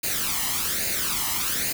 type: noise with flanger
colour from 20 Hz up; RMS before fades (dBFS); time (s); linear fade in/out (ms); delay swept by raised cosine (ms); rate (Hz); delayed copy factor
white; -26; 0.03-1.73; 10; 0.44 to 1; 1.2; +0.65
effects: none